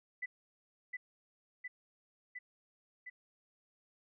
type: tone with echo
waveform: sine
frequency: 1995 Hz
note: B6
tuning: 17 cents sharp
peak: -36 dBFS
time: 0.22-0.26 s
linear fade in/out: 10 ms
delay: 710 ms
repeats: 4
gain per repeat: -2 dB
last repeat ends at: 3.1 s
effects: none